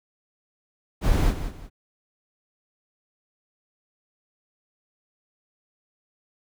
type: noise with echo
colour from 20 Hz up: brown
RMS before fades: -20 dBFS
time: 1.01-1.34 s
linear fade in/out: 50 ms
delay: 180 ms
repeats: 2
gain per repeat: -10 dB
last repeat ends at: 1.7 s
effects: none